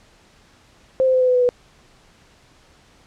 sine tone with pitch steps, 523.3 / 517.9 / 512.5 / 507.2 / 502 / 496.8 / 491.7 Hz, C5 / C5 / C5 / B4 / B4 / B4 / B4, 0 / -18 / -36 / +46 / +28 / +10 / -8 cents, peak -13 dBFS, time 1-1.49 s, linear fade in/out 0 ms, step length 70 ms, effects pink hiss -53 dBFS RMS until 3.06 s + low-pass 7000 Hz 12 dB/octave

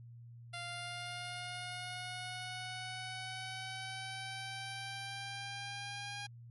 10% pulse linear sweep, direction up, 695 to 813 Hz, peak -33 dBFS, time 0.53-6.27 s, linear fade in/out 10 ms, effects added 118 Hz sine -50 dBFS peak until 6.5 s + MP3 48 kbps

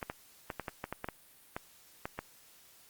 clicks, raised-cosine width 0.5 ms, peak -21 dBFS, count 12, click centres 0.028 / 0.099 / 0.502 / 0.597 / 0.682 / 0.841 / 0.926 / 1.044 / 1.087 / 1.565 / 2.055 / 2.19 s, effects white hiss -60 dBFS RMS until 2.89 s + Opus 48 kbps

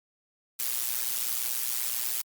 blue noise with amplitude modulation, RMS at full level -26 dBFS, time 0.59-2.22 s, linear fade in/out 10 ms, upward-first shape sine, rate 121 Hz, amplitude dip 85%, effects Opus 48 kbps

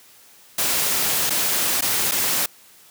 white noise with dropouts, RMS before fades -21 dBFS, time 0.58-2.46 s, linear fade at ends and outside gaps 5 ms, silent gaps 1.297-1.304 / 1.81-1.821 / 2.113-2.118 s, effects white hiss -50 dBFS RMS until 2.9 s + high-pass 100 Hz 12 dB/octave

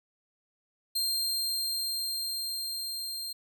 sawtooth tone with level ramp, 4186 Hz, C8, in tune, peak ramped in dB -24 to -32 dBFS, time 0.95-3.33 s, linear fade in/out 10 ms, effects none

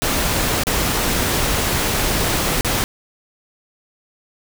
pink noise with dropouts, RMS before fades -19 dBFS, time 0.02-2.84 s, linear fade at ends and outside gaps 0 ms, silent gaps 0.635-0.669 / 2.61-2.647 s, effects none

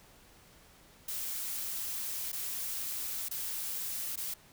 blue noise with dropouts, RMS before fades -37 dBFS, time 1.08-4.34 s, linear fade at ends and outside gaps 5 ms, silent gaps 2.319-2.328 / 3.286-3.31 / 4.159-4.174 s, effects pink hiss -59 dBFS RMS until 4.52 s

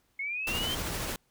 sine linear sweep, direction up, 2157 to 3162 Hz, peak -31 dBFS, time 0.19-0.75 s, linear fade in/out 5 ms
pink noise with tremolo, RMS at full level -33 dBFS, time 0.47-1.16 s, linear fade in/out 2 ms, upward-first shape sine, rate 13 Hz, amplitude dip 25%
effects pink hiss -71 dBFS RMS until 1.3 s

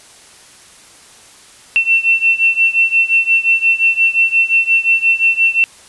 sine beating tone pair, 2695 / 2700.7 Hz, E7 / E7, +38 / +41 cents, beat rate 5.7 Hz, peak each -12 / -14 dBFS, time 1.76-5.64 s, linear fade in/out 0 ms, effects white hiss -42 dBFS RMS until 5.88 s + resampled to 24000 Hz

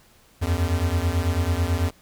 square beating tone pair, 81.6 / 90.7 Hz, E2 / F#2, -17 / -34 cents, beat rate 9.1 Hz, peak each -24 dBFS, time 0.41-1.91 s, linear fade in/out 20 ms, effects pink hiss -56 dBFS RMS until 2.01 s

